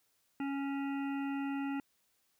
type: harmonic tone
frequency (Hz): 277.2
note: C#4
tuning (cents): 0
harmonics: 1 / 3 / 5 / 7 / 9 / 10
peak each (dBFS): -34 / -44 / -48 / -51 / -53 / -54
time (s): 0.4-1.8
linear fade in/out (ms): 2
effects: white hiss -75 dBFS RMS until 2.39 s